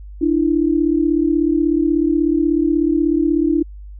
sine tone pair together, 297.4 / 333.8 Hz, D4 / E4, +22 / +22 cents, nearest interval major second, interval 200 cents, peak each -16 dBFS, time 0.21-3.63 s, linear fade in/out 10 ms, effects added 50 Hz sine -32 dBFS peak until 3.99 s

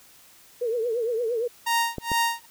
sine tone with vibrato, 466 Hz, A#4, 1 cent flat, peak -23 dBFS, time 0.61-1.48 s, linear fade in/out 10 ms, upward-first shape triangle, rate 8.7 Hz, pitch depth 130 cents each way
sawtooth tone with tremolo, 930 Hz, A#5, 4 cents flat, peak -16 dBFS, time 1.66-2.46 s, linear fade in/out 10 ms, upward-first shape sine, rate 2.3 Hz, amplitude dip 100%
clicks, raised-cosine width 2 ms, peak -17 dBFS, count 2, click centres 1.983 / 2.117 s
effects white hiss -53 dBFS RMS until 2.5 s

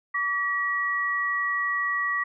sine tone pair together, 1150 / 1919 Hz, D6 / A#6, -37 / +50 cents, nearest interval major sixth, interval 887 cents, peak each -28 / -25 dBFS, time 0.14-2.24 s, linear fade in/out 10 ms, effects none

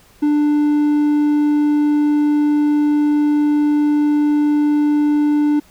triangle tone, 295.9 Hz, D4, 13 cents sharp, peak -10 dBFS, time 0.22-5.6 s, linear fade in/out 10 ms, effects pink hiss -50 dBFS RMS until 5.7 s

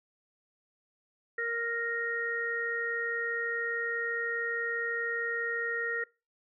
harmonic tone, 466.2 Hz, A#4, in tune, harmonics 1 / 3 / 4, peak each -36 / -38 / -32 dBFS, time 1.38-6.04 s, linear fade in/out 5 ms, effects noise-tail reverb RT60 0.3 s tail -23 dB re dry

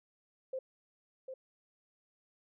sine tone with echo, 523 Hz, C5, 1 cent flat, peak -35 dBFS, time 0.53-0.59 s, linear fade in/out 5 ms, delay 750 ms, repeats 1, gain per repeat -6 dB, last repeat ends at 1.34 s, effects none

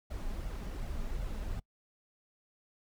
brown noise with flanger, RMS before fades -37 dBFS, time 0.1-1.6 s, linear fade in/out 10 ms, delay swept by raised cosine 1.4 to 5 ms, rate 2.7 Hz, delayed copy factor +0.55, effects noise-tail reverb RT60 0.1 s tail -25 dB re dry

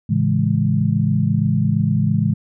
sine chord, A major seventh, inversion none, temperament equal, 110 / 138.59 / 164.81 / 207.7 Hz, A2 / C#3 / E3 / G#3, 0 / 0 / 0 / 0 cents, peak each -20 dBFS, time 0.09-2.34 s, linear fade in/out 10 ms, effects none

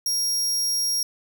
sawtooth tone, 5600 Hz, F8, 4 cents sharp, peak -19 dBFS, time 0.06-1.03 s, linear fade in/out 2 ms, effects none

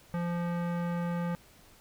square tone with low-pass filter, 172.8 Hz, F3, 18 cents flat, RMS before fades -32 dBFS, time 0.14-1.35 s, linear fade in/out 0 ms, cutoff 1600 Hz, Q 1.1, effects pink hiss -58 dBFS RMS until 1.8 s

